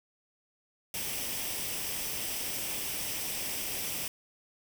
white noise with comb filter, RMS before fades -35 dBFS, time 0.94-4.08 s, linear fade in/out 2 ms, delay 0.36 ms, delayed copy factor +0.5, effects none

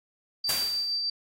sine tone with tremolo, 4662 Hz, D8, 14 cents flat, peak -25 dBFS, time 0.44-1.1 s, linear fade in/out 5 ms, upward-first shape triangle, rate 6.5 Hz, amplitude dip 30%
white noise with exponential decay, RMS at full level -27 dBFS, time 0.49-1.05 s, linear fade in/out 2 ms, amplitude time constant 120 ms
effects AAC 48 kbps

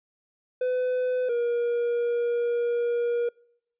triangle tone pair in turn, 504 / 475.7 Hz, B4 / A#4, +35 / +35 cents, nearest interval minor second, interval 100 cents, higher first, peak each -21 dBFS, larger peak neither, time 0.61-1.29 / 1.29-3.29 s, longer second, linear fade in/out 5 ms, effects noise-tail reverb RT60 0.7 s tail -26 dB re dry + resampled to 8000 Hz

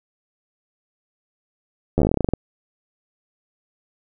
slowing click train, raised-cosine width 2 ms, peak -5 dBFS, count 15, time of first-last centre 1.98-2.336 s, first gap 11 ms, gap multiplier 1.12, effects none

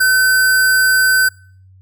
sine tone with sample-and-hold, 1520 Hz, F#6, 46 cents sharp, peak -9 dBFS, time 0-1.29 s, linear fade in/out 10 ms, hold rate 6300 Hz, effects noise-tail reverb RT60 0.5 s tail -24 dB re dry + added 94 Hz sine -42 dBFS peak until 1.81 s

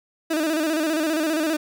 30% pulse tone with vibrato, 314 Hz, D#4, 16 cents sharp, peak -18 dBFS, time 0.3-1.57 s, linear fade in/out 10 ms, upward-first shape square, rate 15 Hz, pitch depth 67 cents each way, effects none

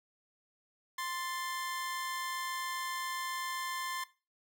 sawtooth tone pair together, 1046.5 / 1760 Hz, C6 / A6, 0 / 0 cents, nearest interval major sixth, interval 900 cents, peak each -33 / -38 dBFS, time 0.98-4.04 s, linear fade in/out 5 ms, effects noise-tail reverb RT60 0.3 s tail -17 dB re dry

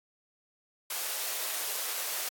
white high-pass noise, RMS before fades -34 dBFS, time 0.9-2.29 s, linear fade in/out 5 ms, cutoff 420 Hz, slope 24 dB/octave, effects AAC 64 kbps

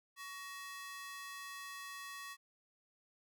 sawtooth ring-modulated tone, 1500 Hz, F#6, 23 cents sharp, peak -39 dBFS, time 0.16-2.37 s, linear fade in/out 50 ms, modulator 379 Hz, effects none

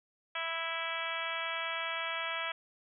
harmonic tone, 329.6 Hz, E4, in tune, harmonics 2 / 3 / 4 / 5 / 6 / 7 / 8 / 9 / 10, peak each -43 / -43 / -40 / -42 / -43 / -40 / -44 / -47 / -42 dBFS, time 0.35-2.52 s, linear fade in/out 5 ms, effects none

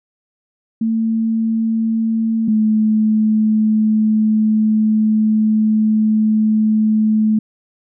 sine tone pair in turn, 224.3 / 216.4 Hz, A3 / A3, +34 / -29 cents, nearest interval minor second, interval 63 cents, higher first, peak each -14 / -11 dBFS, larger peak second, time 0.81-2.48 / 2.48-7.39 s, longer second, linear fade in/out 5 ms, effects none

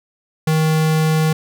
square tone, 157.4 Hz, D#3, 20 cents sharp, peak -14 dBFS, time 0.47-1.33 s, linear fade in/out 5 ms, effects none

